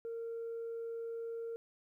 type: tone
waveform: sine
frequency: 460.3 Hz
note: A#4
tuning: 22 cents flat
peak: -37 dBFS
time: 0.05-1.56 s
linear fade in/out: 0 ms
effects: tanh soft clip ceiling -36 dBFS + 13-bit